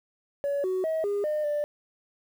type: tone with pitch steps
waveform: sine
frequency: 566 / 372.8 / 639 / 406.4 / 606 / 590 Hz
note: C#5 / F#4 / D#5 / G#4 / D#5 / D5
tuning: +36 / +13 / +46 / -38 / -46 / +8 cents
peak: -23 dBFS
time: 0.44-1.64 s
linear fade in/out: 0 ms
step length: 200 ms
effects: tanh soft clip ceiling -23 dBFS + 9-bit